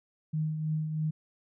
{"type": "tone with tremolo", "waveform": "sine", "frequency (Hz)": 155.56, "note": "D#3", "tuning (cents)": 0, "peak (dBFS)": -26, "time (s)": [0.33, 1.11], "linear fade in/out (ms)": 10, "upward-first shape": "triangle", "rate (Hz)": 3.1, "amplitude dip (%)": 50, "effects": []}